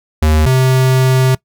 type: tone pair in turn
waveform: square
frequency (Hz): 77.4 / 130.17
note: D#2 / C3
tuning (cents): -9 / -9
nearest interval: major sixth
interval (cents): 900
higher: second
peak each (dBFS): -9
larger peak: neither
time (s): 0.22-0.46 / 0.46-1.35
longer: second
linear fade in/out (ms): 5
effects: noise-tail reverb RT60 0.1 s tail -22 dB re dry